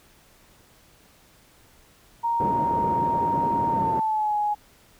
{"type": "tone with pitch glide", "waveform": "sine", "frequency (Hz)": [932.3, 835.4], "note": ["A#5", "G#5"], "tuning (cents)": [0, 10], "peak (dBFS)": -21, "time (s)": [2.23, 4.55], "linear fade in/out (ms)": 20, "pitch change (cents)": -190, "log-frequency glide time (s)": [3.66, 4.36]}
{"type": "band-pass noise", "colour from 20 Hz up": "pink", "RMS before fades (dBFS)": -30, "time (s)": [2.4, 4], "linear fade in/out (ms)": 2, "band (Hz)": [150, 520], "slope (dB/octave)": 12}
{"effects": ["pink hiss -56 dBFS RMS until 4.99 s"]}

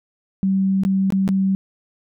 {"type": "tone with dropouts", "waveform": "sine", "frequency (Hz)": 192.4, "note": "G3", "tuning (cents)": -32, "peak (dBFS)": -15, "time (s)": [0.43, 1.55], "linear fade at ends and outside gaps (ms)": 0, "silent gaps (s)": [[0.835, 0.85], [1.104, 1.123], [1.278, 1.289]], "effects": []}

